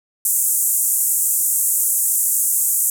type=band-pass noise; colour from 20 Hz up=pink; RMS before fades=-18 dBFS; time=0.25-2.9 s; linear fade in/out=2 ms; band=7400 to 15000 Hz; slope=48 dB/octave; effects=none